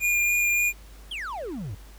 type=tone with vibrato; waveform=square; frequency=2419 Hz; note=D#7; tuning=49 cents flat; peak=-21 dBFS; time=0-0.73 s; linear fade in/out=50 ms; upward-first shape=sine; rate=3.5 Hz; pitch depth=10 cents each way
type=exponential sweep; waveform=triangle; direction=down; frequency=3395 to 85.4 Hz; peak=-29 dBFS; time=1.11-1.75 s; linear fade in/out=5 ms
effects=added 50 Hz sine -44 dBFS peak until 1.98 s + pink hiss -53 dBFS RMS until 1.98 s